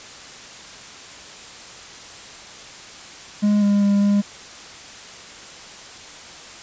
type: tone with pitch steps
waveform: triangle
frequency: 207.3 / 203 / 201.5 / 203 Hz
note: G#3 / G#3 / G3 / G#3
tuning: -3 / -39 / +48 / -39 cents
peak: -12 dBFS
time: 3.42-4.22 s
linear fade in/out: 20 ms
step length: 200 ms
effects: white hiss -39 dBFS RMS until 6.62 s + resampled to 16000 Hz